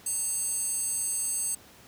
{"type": "tone with high-pass filter", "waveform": "square", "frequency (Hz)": 911, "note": "A#5", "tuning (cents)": -40, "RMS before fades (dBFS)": -30, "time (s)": [0.06, 1.55], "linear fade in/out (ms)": 5, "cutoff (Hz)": 8100, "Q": 5.6, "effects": ["pink hiss -53 dBFS RMS until 1.87 s", "high-pass 80 Hz 12 dB/octave"]}